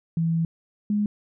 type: tone pair in turn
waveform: sine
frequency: 164.81 / 207.8 Hz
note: E3 / G#3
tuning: 0 / +1 cents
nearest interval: major third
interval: 401 cents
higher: second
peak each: -20 dBFS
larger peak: neither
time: 0.17-0.45 / 0.9-1.06 s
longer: first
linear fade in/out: 2 ms
effects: none